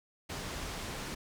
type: low-pass noise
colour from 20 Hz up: pink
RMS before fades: -40 dBFS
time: 0.29-1.15 s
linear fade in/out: 10 ms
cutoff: 8300 Hz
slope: 12 dB/octave
effects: none